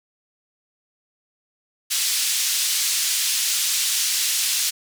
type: band-pass noise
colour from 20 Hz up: white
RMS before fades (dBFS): -22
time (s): 1.9-4.71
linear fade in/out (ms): 20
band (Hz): 3000 to 8500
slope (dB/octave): 12
effects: none